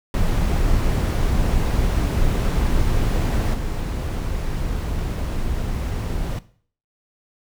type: noise with level steps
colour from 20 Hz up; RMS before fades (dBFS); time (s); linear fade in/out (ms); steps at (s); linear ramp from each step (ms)
brown; -19 / -24; 0.14-6.39; 2; 3.53; 20
effects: noise-tail reverb RT60 0.5 s tail -17 dB re dry